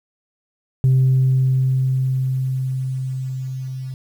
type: tone with level ramp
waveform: sine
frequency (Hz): 130.81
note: C3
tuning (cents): 0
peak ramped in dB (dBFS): -9 to -26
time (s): 0.84-3.94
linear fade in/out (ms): 0
effects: tanh soft clip ceiling -9 dBFS + 8-bit